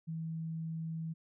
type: tone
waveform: sine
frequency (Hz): 162.1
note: E3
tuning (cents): -29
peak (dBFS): -36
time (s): 0.07-1.14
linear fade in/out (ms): 20
effects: none